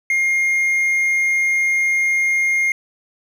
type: tone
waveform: triangle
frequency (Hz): 2128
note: C7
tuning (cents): +29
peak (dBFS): -13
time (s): 0.1-2.72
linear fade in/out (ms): 2
effects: none